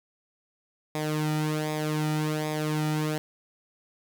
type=tone with flanger; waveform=sawtooth; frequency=153.4 Hz; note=D#3; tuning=24 cents flat; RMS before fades=-28 dBFS; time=0.95-3.18 s; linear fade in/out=0 ms; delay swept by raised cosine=0.68 to 1.88 ms; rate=1.3 Hz; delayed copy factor=-0.7; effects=none